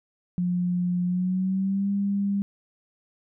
sine tone with pitch glide, 178 to 199.8 Hz, F3 to G3, +33 to +33 cents, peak -22 dBFS, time 0.38-2.42 s, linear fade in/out 0 ms, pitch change +200 cents, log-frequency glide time 1.05-1.9 s, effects none

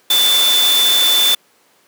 sine tone in noise, 3520 Hz, A7, in tune, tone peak -11 dBFS, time 0.1-1.35 s, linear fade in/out 5 ms, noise white, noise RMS -18 dBFS, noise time 0.1-1.35 s, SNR +4 dB, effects pink hiss -54 dBFS RMS until 1.87 s + high-pass 300 Hz 12 dB/octave

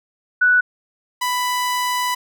sine / sawtooth tone pair in turn, 1480 / 992.4 Hz, F#6 / B5, 0 / +8 cents, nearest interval perfect fifth, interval 692 cents, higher first, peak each -11 / -15 dBFS, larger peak first, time 0.41-0.61 / 1.21-2.15 s, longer second, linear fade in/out 10 ms, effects none

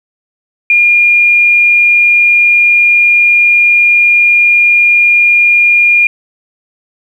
sine tone, 2416 Hz, D7, 48 cents sharp, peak -4 dBFS, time 0.7-6.07 s, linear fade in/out 2 ms, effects 7-bit

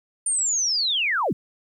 sine linear sweep, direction down, 9060 to 110 Hz, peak -20 dBFS, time 0.26-1.33 s, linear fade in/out 5 ms, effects 10-bit

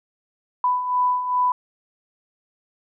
sine beating tone pair, 993 / 995.5 Hz, B5 / B5, +9 / +14 cents, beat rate 2.5 Hz, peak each -26 / -19 dBFS, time 0.64-1.52 s, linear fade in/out 2 ms, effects none

